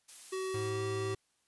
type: noise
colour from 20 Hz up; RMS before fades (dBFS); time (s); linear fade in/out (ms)
blue; -48; 0.08-0.7; 10
type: tone with pitch glide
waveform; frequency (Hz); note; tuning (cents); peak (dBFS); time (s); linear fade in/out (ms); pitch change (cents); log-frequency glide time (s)
square; 377.6 to 385.1; F#4 to G4; +35 to -31; -35; 0.32-1.15; 10; +34; 0.5-0.82
type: tone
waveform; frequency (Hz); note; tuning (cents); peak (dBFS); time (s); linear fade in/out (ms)
square; 107; A2; -48; -38; 0.54-1.15; 5
effects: white hiss -75 dBFS RMS until 1.47 s + resampled to 24000 Hz